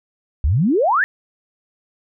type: exponential sweep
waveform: sine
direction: up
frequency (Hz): 61.74 to 1864.7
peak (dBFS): -13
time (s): 0.44-1.04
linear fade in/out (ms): 0
effects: none